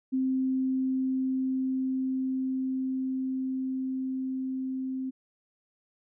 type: tone with level ramp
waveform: sine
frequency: 261.6 Hz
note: C4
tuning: in tune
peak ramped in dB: -24 to -30 dBFS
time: 0.12-5.11 s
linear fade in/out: 20 ms
effects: none